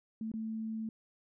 sine tone with dropouts, 221.2 Hz, A3, 9 cents sharp, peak -35 dBFS, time 0.21-0.89 s, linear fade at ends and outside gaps 2 ms, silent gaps 0.317-0.338 s, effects none

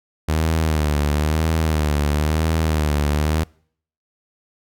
sawtooth tone with vibrato, 76.8 Hz, D#2, 22 cents flat, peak -13 dBFS, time 0.28-3.44 s, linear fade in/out 10 ms, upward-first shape sine, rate 1 Hz, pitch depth 84 cents each way, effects noise-tail reverb RT60 0.6 s tail -26 dB re dry

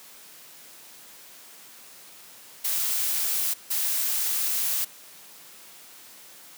blue noise bursts at uneven times, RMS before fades -26 dBFS, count 2, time 2.64-3.54 / 3.7-4.85 s, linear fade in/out 10 ms, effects white hiss -48 dBFS RMS until 6.57 s + high-pass 150 Hz 12 dB/octave

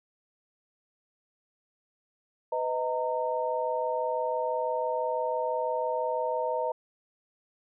sine tone cluster, 502 / 628 / 918 Hz, B4 / D#5 / A#5, +28 / +16 / -27 cents, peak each -31 dBFS, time 2.52-6.72 s, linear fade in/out 5 ms, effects none

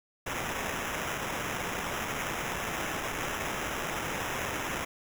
blue noise with sample-and-hold, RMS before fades -34 dBFS, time 0.26-4.85 s, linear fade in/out 10 ms, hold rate 4410 Hz, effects none

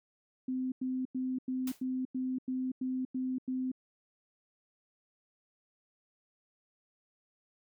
sine tone bursts, 257.5 Hz, C4, 28 cents flat, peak -31 dBFS, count 10, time 0.48-3.717 s, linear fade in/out 5 ms, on 240 ms, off 93 ms
white noise with exponential decay, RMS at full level -39 dBFS, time 1.67-1.84 s, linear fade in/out 5 ms, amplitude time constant 36 ms
effects none

